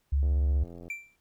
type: tone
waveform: sine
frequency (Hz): 69.8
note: C#2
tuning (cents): +13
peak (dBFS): -22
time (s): 0.12-0.64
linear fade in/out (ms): 10
type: click train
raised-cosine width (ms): 2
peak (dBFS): -32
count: 57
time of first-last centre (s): 0.23-0.88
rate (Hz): 86.1
type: tone with exponential decay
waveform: triangle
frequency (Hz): 2349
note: D7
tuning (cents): 0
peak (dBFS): -28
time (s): 0.9-1.16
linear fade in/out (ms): 2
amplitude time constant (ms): 56
effects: pink hiss -73 dBFS RMS until 1.2 s